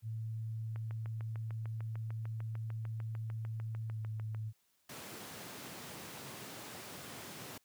sine tone with pitch glide, 111.4 to 109.3 Hz, A2 to A2, +22 to -11 cents, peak -37 dBFS, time 0.02-4.53 s, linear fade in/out 50 ms, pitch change -33 cents, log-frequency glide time 3.9-4 s
click train, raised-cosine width 0.5 ms, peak -36 dBFS, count 25, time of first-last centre 0.76-4.347 s, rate 6.69 Hz
pink high-pass noise, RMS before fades -48 dBFS, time 4.89-7.58 s, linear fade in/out 5 ms, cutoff 110 Hz, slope 24 dB/octave
effects white hiss -75 dBFS RMS until 7.64 s

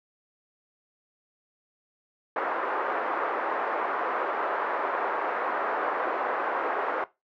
white band-pass noise, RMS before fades -29 dBFS, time 2.36-7.04 s, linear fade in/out 2 ms, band 380 to 1400 Hz, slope 24 dB/octave, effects noise-tail reverb RT60 0.2 s tail -17 dB re dry

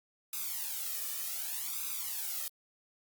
blue noise with flanger, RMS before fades -37 dBFS, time 0.33-2.48 s, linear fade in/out 2 ms, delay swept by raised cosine 0.8 to 1.69 ms, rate 0.66 Hz, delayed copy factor +0.95, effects Opus 48 kbps

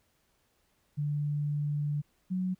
sine tone pair in turn, 146.83 / 184.59 Hz, D3 / F#3, 0 / -4 cents, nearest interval major third, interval 396 cents, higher second, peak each -28 dBFS, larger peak neither, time 0.97-2.02 / 2.3-2.55 s, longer first, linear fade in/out 20 ms, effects pink hiss -72 dBFS RMS until 2.59 s

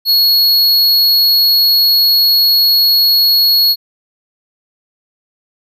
square tone, 4335 Hz, C#8, 39 cents flat, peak -8 dBFS, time 0.05-3.76 s, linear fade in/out 50 ms, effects none

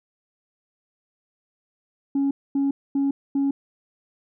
sine tone bursts, 277.2 Hz, C#4, in tune, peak -17 dBFS, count 4, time 2.15-3.51 s, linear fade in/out 5 ms, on 160 ms, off 240 ms, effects tanh soft clip ceiling -17 dBFS

